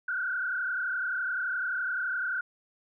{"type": "tone with frequency modulation", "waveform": "sine", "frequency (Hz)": 1479, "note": "F#6", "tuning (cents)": -1, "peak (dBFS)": -28, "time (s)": [0.08, 2.41], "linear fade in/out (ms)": 5, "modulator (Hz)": 31.7, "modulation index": 2.3, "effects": []}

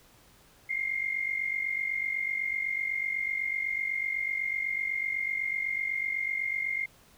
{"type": "tone pair together", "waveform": "sine", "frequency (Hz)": [2107, 2155], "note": ["C7", "C#7"], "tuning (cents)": [12, -49], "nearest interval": "unison", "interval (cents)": 39, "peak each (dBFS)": [-30, -33], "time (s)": [0.69, 6.86], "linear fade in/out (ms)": 10, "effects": ["pink hiss -59 dBFS RMS until 7.17 s"]}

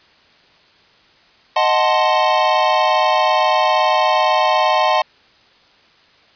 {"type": "chord", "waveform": "square", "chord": "D# diminished seventh", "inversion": "none", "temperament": "equal", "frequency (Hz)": [622.3, 740, 880, 1046.5], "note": ["D#5", "F#5", "A5", "C6"], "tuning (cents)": [0, 0, 0, 0], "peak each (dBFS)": -19, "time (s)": [1.56, 5.02], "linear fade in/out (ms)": 5, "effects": ["white hiss -51 dBFS RMS until 6.35 s", "resampled to 11025 Hz"]}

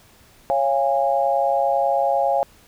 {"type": "tone cluster", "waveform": "sine", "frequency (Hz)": [552, 690, 820], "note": ["C#5", "F5", "G#5"], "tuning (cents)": [-7, -21, -22], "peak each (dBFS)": -21, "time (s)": [0.5, 2.43], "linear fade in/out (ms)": 0, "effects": ["pink hiss -52 dBFS RMS until 2.67 s"]}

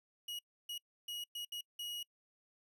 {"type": "tone bursts at uneven times", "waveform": "40% pulse", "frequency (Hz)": 2898, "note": "F#7", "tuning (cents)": -37, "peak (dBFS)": -40, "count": 6, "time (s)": [[0.28, 0.39], [0.69, 0.78], [1.08, 1.24], [1.35, 1.45], [1.52, 1.61], [1.79, 2.03]], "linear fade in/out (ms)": 5, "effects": ["noise-tail reverb RT60 0.1 s tail -26 dB re dry"]}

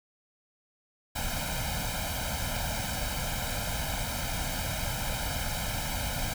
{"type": "noise with comb filter", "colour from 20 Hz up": "pink", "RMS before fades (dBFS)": -32, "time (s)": [1.15, 6.34], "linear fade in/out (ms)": 10, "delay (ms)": 1.3, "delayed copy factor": 0.95, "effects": []}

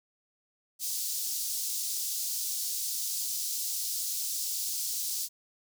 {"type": "high-pass noise", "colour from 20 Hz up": "pink", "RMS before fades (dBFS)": -33, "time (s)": [0.79, 5.29], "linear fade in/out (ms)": 50, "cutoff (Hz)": 4800, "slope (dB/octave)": 24, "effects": []}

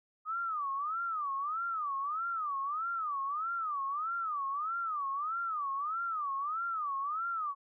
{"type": "tone with vibrato", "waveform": "sine", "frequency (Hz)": 1227, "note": "D#6", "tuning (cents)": -25, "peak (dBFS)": -32, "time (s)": [0.25, 7.55], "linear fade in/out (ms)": 50, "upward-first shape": "sine", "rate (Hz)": 1.6, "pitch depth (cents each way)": 210, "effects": []}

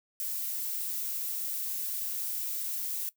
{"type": "noise", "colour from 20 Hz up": "violet", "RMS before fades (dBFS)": -34, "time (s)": [0.2, 3.09], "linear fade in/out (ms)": 0, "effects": ["noise-tail reverb RT60 0.1 s tail -18 dB re dry"]}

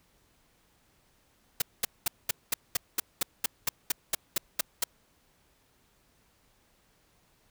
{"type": "noise bursts", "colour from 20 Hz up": "white", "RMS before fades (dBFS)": -26, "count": 15, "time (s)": [1.6, 4.84], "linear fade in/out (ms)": 5, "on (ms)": 20, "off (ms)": 210, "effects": ["pink hiss -67 dBFS RMS until 7.5 s"]}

